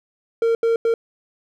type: tone bursts at uneven times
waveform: triangle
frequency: 459.1 Hz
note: A#4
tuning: 26 cents flat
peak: -13 dBFS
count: 3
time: 0.42-0.55 / 0.63-0.76 / 0.85-0.94 s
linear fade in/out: 2 ms
effects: none